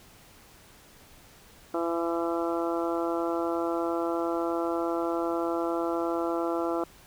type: harmonic tone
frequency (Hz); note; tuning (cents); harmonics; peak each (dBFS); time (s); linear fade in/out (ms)
168.4; E3; +37; 2 / 3 / 4 / 5 / 6 / 7 / 8; -29 / -33 / -33 / -38 / -39 / -39 / -38; 1.74-6.84; 2
effects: pink hiss -54 dBFS RMS until 7.06 s